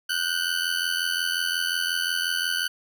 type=ring-modulated tone; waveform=20% pulse; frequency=1500 Hz; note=F#6; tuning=23 cents sharp; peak=-16 dBFS; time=0.09-2.68 s; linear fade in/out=10 ms; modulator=42.8 Hz; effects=none